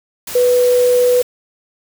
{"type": "tone in noise", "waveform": "sine", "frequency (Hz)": 493.9, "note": "B4", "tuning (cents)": 0, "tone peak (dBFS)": -9, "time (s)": [0.35, 1.22], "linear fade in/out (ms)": 5, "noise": "white", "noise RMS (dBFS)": -27, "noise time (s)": [0.27, 1.23], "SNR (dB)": 15, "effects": []}